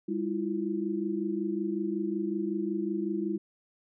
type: tone cluster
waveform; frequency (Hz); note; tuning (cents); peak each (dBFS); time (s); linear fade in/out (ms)
sine; 200.8 / 322.2 / 347.6; G3 / E4 / F4; +42 / -39 / -8; -33 / -32 / -33; 0.08-3.38; 10
effects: none